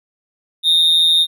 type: tone with amplitude modulation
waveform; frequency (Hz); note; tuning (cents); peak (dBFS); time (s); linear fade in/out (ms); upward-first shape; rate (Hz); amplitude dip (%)
triangle; 3689; A#7; -19; -6; 0.63-1.27; 50; sine; 165; 60
effects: none